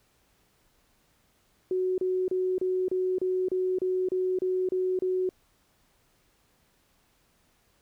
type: tone bursts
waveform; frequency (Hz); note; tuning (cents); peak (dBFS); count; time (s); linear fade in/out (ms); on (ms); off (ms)
sine; 370; F#4; 0; -24; 12; 1.71-5.291; 2; 270; 31
effects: pink hiss -67 dBFS RMS until 7.81 s

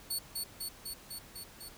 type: tone with echo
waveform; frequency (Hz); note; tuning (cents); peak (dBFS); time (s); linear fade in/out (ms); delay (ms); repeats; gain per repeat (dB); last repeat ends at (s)
15% pulse; 4435; C#8; 0; -26; 0.1-0.19; 10; 250; 6; -2; 1.69
effects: pink hiss -54 dBFS RMS until 1.77 s

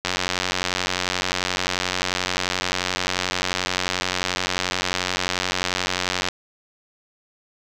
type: click train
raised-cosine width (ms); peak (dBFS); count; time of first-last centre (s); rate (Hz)
0.2; -4; 571; 0.05-6.286; 91.4
effects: none

